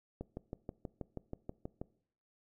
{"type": "click train", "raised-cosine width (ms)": 2, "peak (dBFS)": -27, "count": 11, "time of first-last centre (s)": [0.21, 1.815], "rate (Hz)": 6.23, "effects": ["noise-tail reverb RT60 0.6 s tail -21 dB re dry"]}